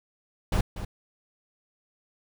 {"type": "noise with echo", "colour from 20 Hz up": "brown", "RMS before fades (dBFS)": -23, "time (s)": [0.52, 0.61], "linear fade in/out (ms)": 5, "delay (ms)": 240, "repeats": 1, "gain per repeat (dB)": -11, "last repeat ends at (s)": 0.85, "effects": []}